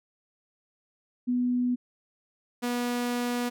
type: tone pair in turn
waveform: sine / sawtooth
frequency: 246.9 / 242.9 Hz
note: B3 / B3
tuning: 0 / -29 cents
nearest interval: unison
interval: 29 cents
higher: first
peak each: -23 dBFS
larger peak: neither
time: 1.27-1.76 / 2.62-3.5 s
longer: second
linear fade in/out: 20 ms
effects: none